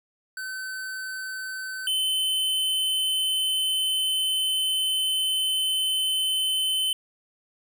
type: tone pair in turn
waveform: square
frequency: 1527 / 3054 Hz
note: G6 / G7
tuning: -46 / -46 cents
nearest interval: octave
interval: 1200 cents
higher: second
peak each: -32 / -23 dBFS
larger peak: second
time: 0.37-1.87 / 1.87-6.93 s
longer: second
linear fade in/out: 2 ms
effects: 10-bit